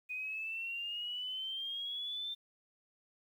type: exponential sweep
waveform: sine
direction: up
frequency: 2481 to 3590 Hz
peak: -37 dBFS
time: 0.09-2.35 s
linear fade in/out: 20 ms
effects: 11-bit